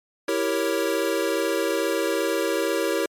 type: chord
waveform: square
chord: E diminished seventh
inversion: none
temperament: equal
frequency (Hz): 329.6 / 392 / 466.2 / 554.4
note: E4 / G4 / Bb4 / Db5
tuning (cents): 0 / 0 / 0 / 0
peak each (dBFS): -28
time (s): 0.28-3.06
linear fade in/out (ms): 5
effects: MP3 64 kbps